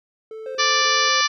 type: tone bursts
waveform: triangle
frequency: 440.1 Hz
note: A4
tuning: in tune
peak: -30 dBFS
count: 3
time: 0.31-1.088 s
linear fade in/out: 2 ms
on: 240 ms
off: 29 ms
type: tone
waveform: triangle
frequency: 523.3 Hz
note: C5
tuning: in tune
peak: -27 dBFS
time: 0.46-1.21 s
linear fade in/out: 2 ms
type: harmonic tone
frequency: 587.3 Hz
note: D5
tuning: in tune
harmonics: 2 / 3 / 4 / 5 / 6 / 7 / 8 / 9 / 10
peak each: -21 / -23 / -25 / -27 / -27 / -27 / -26 / -28 / -27 dBFS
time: 0.58-1.28 s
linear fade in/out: 20 ms
effects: none